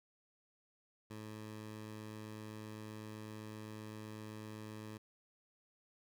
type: tone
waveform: 15% pulse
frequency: 107.8 Hz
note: A2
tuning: 35 cents flat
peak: -40 dBFS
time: 1.1-4.98 s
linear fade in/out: 10 ms
effects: none